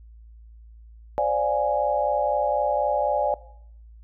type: chord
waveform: sine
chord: D half-diminished seventh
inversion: third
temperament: equal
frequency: 523.3 / 587.3 / 698.5 / 830.6 Hz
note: C5 / D5 / F5 / Ab5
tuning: 0 / 0 / 0 / 0 cents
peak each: -29 / -23 / -29 / -24 dBFS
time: 1.18-3.34 s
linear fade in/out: 0 ms
effects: noise-tail reverb RT60 0.7 s tail -19 dB re dry + added 56 Hz sine -44 dBFS peak until 4.03 s